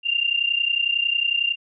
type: tone pair together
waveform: sine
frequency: 2775 / 2806 Hz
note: F7 / F7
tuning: -12 / +8 cents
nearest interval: unison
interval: 20 cents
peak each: -22 dBFS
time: 0.03-1.56 s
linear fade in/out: 50 ms
effects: none